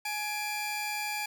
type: tone pair together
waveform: sawtooth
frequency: 840 / 2369 Hz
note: G#5 / D7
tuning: +19 / +14 cents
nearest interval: octave + tritone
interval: 1795 cents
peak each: -31 / -31 dBFS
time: 0.05-1.26 s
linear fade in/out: 5 ms
effects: none